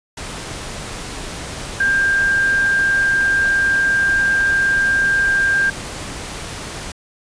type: tone in noise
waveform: sine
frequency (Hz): 1593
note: G6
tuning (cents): +27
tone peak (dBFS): -13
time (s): 1.8-5.7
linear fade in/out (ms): 5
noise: pink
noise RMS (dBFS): -29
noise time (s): 0.17-6.92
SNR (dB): +13
effects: resampled to 22050 Hz